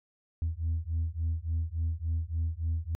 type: beating tone pair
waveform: sine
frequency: 80 / 83.5 Hz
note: D#2 / E2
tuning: +49 / +23 cents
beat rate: 3.5 Hz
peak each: -30 dBFS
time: 0.42-2.95 s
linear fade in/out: 0 ms
effects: tanh soft clip ceiling -24 dBFS